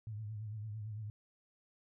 sine tone with vibrato, 107.2 Hz, A2, 45 cents flat, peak -40 dBFS, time 0.07-1.1 s, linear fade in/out 0 ms, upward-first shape triangle, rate 8.9 Hz, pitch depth 86 cents each way, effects none

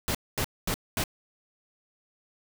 pink noise bursts, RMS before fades -28 dBFS, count 4, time 0.08-1.038 s, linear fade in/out 0 ms, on 67 ms, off 230 ms, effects none

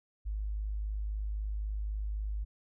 sine tone, 51.91 Hz, G#1, in tune, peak -32 dBFS, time 0.25-2.45 s, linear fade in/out 20 ms, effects none

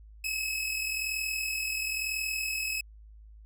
sawtooth tone pair together, 2540 / 2581 Hz, D#7 / E7, +35 / -37 cents, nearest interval unison, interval 28 cents, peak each -33 / -28 dBFS, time 0.24-2.81 s, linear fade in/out 5 ms, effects added 53 Hz sine -48 dBFS peak until 3.45 s

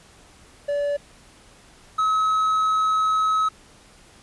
triangle tone pair in turn, 576 / 1283 Hz, D5 / E6, -34 / -47 cents, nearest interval octave + major second, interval 1387 cents, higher second, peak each -19 / -16 dBFS, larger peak second, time 0.68-0.97 / 1.98-3.49 s, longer second, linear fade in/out 10 ms, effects pink hiss -51 dBFS RMS until 4.22 s + resampled to 24000 Hz

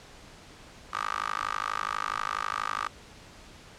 15% pulse tone with high-pass filter, 52.2 Hz, G#1, 10 cents sharp, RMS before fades -32 dBFS, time 0.93-2.88 s, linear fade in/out 5 ms, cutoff 1200 Hz, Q 5.3, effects pink hiss -50 dBFS RMS until 3.78 s + low-pass 7000 Hz 12 dB/octave

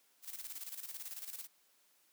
blue noise with tremolo, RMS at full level -44 dBFS, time 0.22-1.48 s, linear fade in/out 50 ms, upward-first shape square, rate 18 Hz, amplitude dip 65%, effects white hiss -71 dBFS RMS until 2.12 s + high-pass 200 Hz 12 dB/octave

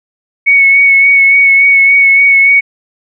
sine tone with vibrato, 2217 Hz, C#7, in tune, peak -3 dBFS, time 0.46-2.61 s, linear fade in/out 20 ms, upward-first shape sine, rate 3.5 Hz, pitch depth 20 cents each way, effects none

